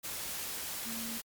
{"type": "tone in noise", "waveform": "sine", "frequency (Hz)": 228.6, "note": "A#3", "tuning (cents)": -34, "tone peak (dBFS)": -41, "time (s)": [0.85, 1.19], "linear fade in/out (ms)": 20, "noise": "white", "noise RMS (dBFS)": -39, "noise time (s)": [0.03, 1.22], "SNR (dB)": -5, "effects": ["MP3 96 kbps"]}